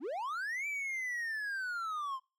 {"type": "linear two-way sweep", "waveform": "triangle", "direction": "up then down", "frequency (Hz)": [222.2, 2341, 1026], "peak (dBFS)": -33, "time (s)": [0, 2.2], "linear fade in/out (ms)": 50, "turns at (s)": 0.67, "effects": ["noise-tail reverb RT60 0.3 s tail -24 dB re dry"]}